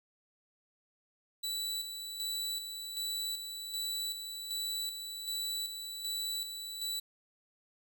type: tone with tremolo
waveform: sawtooth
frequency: 3951 Hz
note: B7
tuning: in tune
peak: -31 dBFS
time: 1.43-7 s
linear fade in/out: 10 ms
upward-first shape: square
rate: 1.3 Hz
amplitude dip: 50%
effects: none